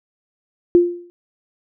sine tone with exponential decay, 349.2 Hz, F4, in tune, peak -5 dBFS, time 0.75-1.1 s, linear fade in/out 0 ms, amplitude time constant 75 ms, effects none

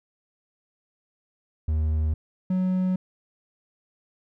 triangle tone pair in turn, 77.78 / 184.99 Hz, D#2 / F#3, 0 / 0 cents, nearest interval octave + minor third, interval 1500 cents, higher second, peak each -19 dBFS, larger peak neither, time 1.68-2.14 / 2.5-2.96 s, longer neither, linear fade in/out 5 ms, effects none

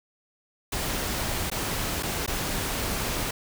pink noise with dropouts, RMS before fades -29 dBFS, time 0.72-3.31 s, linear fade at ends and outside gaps 5 ms, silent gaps 1.501-1.515 / 2.027-2.031 / 2.263-2.276 s, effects none

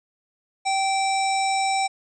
harmonic tone with a mistuned harmonic, 776 Hz, G5, 18 cents flat, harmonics 1 / 3 / 5 / 7 / 9 / 10, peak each -21 / -28 / -34 / -33 / -40 / -33 dBFS, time 0.65-1.88 s, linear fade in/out 20 ms, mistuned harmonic 10, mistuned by +65 cents, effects none

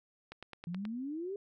click train, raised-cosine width 0.3 ms, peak -29 dBFS, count 6, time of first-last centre 0.32-0.852 s, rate 9.39 Hz
sine exponential sweep, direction up, 164.81 to 411.2 Hz, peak -36 dBFS, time 0.67-1.36 s, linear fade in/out 2 ms
effects none

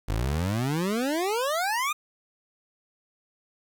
25% pulse exponential sweep, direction up, 48.03 to 1253 Hz, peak -21 dBFS, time 0.08-1.93 s, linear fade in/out 10 ms, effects 9-bit

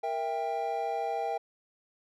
triangle chord, E diminished, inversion second, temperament equal with one note detuned, 466.2 / 659.3 / 792.6 Hz, Bb4 / E5 / G5, 0 / 0 / +19 cents, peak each -34 / -33 / -30 dBFS, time 0.03-1.38 s, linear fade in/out 10 ms, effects none

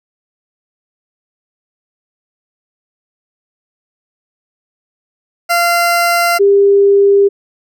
20% pulse / sine tone pair in turn, 690 / 399.6 Hz, F5 / G4, -21 / +33 cents, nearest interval major sixth, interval 946 cents, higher first, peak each -5 dBFS, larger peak neither, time 5.49-6.39 / 6.39-7.29 s, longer neither, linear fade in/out 20 ms, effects none

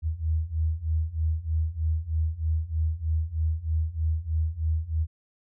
sine beating tone pair, 77.9 / 81.1 Hz, D#2 / E2, +3 / -28 cents, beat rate 3.2 Hz, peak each -28 / -26 dBFS, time 0.02-5.07 s, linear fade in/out 50 ms, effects none

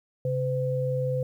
sine tone pair together, 134.5 / 508.2 Hz, C3 / B4, +48 / +49 cents, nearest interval octave + major seventh, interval 2301 cents, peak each -27 dBFS, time 0.25-1.23 s, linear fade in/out 2 ms, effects 10-bit

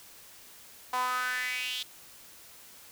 sawtooth tone with high-pass filter sweep, 251.4 Hz, B3, 31 cents sharp, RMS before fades -32 dBFS, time 0.93-1.83 s, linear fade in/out 5 ms, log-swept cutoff 890 to 3500 Hz, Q 5.3, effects white hiss -52 dBFS RMS until 2.91 s

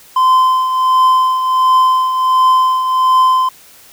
triangle tone with tremolo, 1031 Hz, C6, 26 cents flat, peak -4 dBFS, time 0.16-3.49 s, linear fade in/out 5 ms, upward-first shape triangle, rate 1.4 Hz, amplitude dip 60%, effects white hiss -42 dBFS RMS until 3.92 s

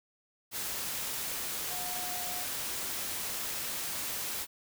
sine tone in noise, 722 Hz, F#5, 43 cents flat, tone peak -42 dBFS, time 1.68-2.46 s, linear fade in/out 50 ms, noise white, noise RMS -36 dBFS, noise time 0.51-4.47 s, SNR -9 dB, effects none

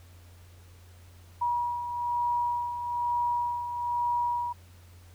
sine beating tone pair, 960 / 961.1 Hz, B5 / B5, -49 / -47 cents, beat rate 1.1 Hz, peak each -35 / -27 dBFS, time 1.41-4.53 s, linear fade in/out 10 ms, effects added 88 Hz sine -50 dBFS peak until 5.14 s + pink hiss -59 dBFS RMS until 5.14 s

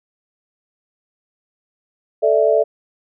sine chord, A suspended fourth, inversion none, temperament equal, 440 / 587.3 / 659.3 Hz, A4 / D5 / E5, 0 / 0 / 0 cents, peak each -16 dBFS, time 2.22-2.64 s, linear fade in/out 20 ms, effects none

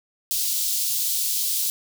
white high-pass noise, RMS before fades -24 dBFS, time 0.31-1.7 s, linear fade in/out 0 ms, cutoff 3600 Hz, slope 24 dB/octave, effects none

